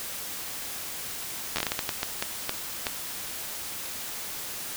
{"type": "slowing click train", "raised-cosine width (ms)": 0.2, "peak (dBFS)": -9, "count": 13, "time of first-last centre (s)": [1.56, 2.868], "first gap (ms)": 10, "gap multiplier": 1.39, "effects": ["white hiss -36 dBFS RMS until 4.76 s"]}